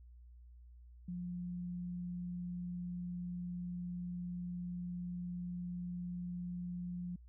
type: tone with vibrato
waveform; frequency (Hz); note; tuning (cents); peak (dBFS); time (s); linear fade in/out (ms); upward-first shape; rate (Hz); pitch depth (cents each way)
sine; 177.2; F3; +25; -39; 1.08-7.16; 5; sine; 20; 19
effects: added 60 Hz sine -54 dBFS peak until 7.28 s